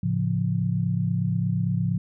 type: chord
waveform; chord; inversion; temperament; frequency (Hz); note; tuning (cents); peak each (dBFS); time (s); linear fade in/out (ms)
sine; A augmented; none; equal; 110 / 138.59 / 174.61; A2 / C#3 / E#3; 0 / 0 / 0; -26 / -27 / -25; 0.03-1.98; 5
effects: none